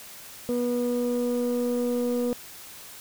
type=tone pair together; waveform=sine; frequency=243.3 / 486.7 Hz; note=B3 / B4; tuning=-26 / -25 cents; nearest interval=octave; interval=1201 cents; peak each=-24 dBFS; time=0.49-2.33 s; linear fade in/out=0 ms; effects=tanh soft clip ceiling -20 dBFS + white hiss -44 dBFS RMS until 3 s